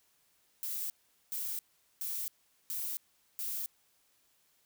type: noise bursts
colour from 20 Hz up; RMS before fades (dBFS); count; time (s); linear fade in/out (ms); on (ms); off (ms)
violet; -37; 5; 0.63-3.66; 0; 270; 420
effects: white hiss -71 dBFS RMS until 4.65 s